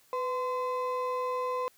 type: ring-modulated tone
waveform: triangle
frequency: 766 Hz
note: G5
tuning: 40 cents flat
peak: -24 dBFS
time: 0.13-1.68 s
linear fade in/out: 0 ms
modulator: 266 Hz
effects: white hiss -63 dBFS RMS until 1.77 s